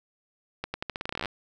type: accelerating click train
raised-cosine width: 0.3 ms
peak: -15 dBFS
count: 17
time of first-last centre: 0.64-1.257 s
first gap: 100 ms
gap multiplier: 0.85
effects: none